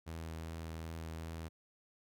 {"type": "tone with vibrato", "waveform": "sawtooth", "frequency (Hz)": 81.3, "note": "E2", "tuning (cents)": -23, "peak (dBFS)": -38, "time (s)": [0.06, 1.49], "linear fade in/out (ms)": 20, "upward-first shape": "triangle", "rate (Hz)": 2.6, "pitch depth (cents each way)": 15, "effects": []}